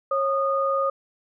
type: tone pair together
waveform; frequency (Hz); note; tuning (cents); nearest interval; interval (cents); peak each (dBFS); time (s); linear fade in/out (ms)
sine; 546 / 1229.3; C#5 / D#6; -26 / -21; octave + major second; 1405; -23; 0.11-0.9; 5
effects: none